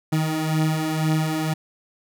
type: beating tone pair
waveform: 30% pulse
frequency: 155.56 / 157.56 Hz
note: D#3 / D#3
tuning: 0 / +22 cents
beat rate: 2 Hz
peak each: -23 / -19 dBFS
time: 0.12-1.54 s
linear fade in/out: 10 ms
effects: none